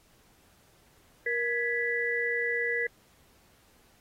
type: tone cluster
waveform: sine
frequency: 472.5 / 1673 / 1973 Hz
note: A#4 / G#6 / B6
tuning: +23 / +12 / -2 cents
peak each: -32 / -33 / -29 dBFS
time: 1.26-2.87 s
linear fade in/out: 5 ms
effects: pink hiss -63 dBFS RMS until 4 s + AAC 48 kbps